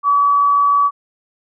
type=tone with amplitude modulation; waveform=sine; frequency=1141 Hz; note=C#6; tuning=50 cents sharp; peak=-9 dBFS; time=0.03-0.91 s; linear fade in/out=50 ms; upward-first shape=sine; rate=106 Hz; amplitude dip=25%; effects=none